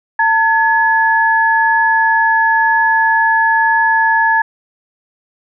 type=tone pair together; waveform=sine; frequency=900.5 / 1700 Hz; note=A5 / G#6; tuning=+40 / +40 cents; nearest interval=major seventh; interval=1100 cents; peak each=-12 dBFS; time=0.19-4.42 s; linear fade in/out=5 ms; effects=none